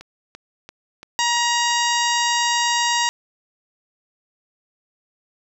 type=click train; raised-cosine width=0.2 ms; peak=-21 dBFS; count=6; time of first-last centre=0.01-1.711 s; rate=2.94 Hz
type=harmonic tone; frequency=948 Hz; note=A#5; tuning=29 cents sharp; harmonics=1 / 2 / 3 / 4 / 5 / 6 / 7 / 8; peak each=-21 / -24 / -26 / -27 / -28 / -29 / -29 / -30 dBFS; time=1.19-3.09 s; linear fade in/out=0 ms
effects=8-bit